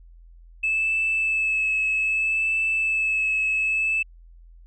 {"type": "tone with vibrato", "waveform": "sine", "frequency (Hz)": 2612, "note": "E7", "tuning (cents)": -17, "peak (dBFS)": -19, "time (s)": [0.63, 4.03], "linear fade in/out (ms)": 10, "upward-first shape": "sine", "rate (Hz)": 0.63, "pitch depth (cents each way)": 17, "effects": ["tanh soft clip ceiling -16 dBFS", "added 42 Hz sine -45 dBFS peak until 4.66 s"]}